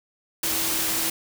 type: tone in noise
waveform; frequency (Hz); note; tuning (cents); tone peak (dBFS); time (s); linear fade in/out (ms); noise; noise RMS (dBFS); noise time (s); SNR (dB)
sine; 326.1; E4; -19; -36; 0.43-1.1; 5; white; -25; 0.43-1.1; -14
effects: none